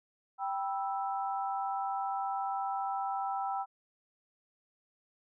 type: chord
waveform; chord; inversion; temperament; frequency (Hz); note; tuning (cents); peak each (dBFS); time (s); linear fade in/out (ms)
sine; E minor; first; equal with one note detuned; 784 / 978.7 / 1318.5; G5 / B5 / E6; 0 / -16 / 0; -33 / -39 / -39; 0.38-3.66; 50
effects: none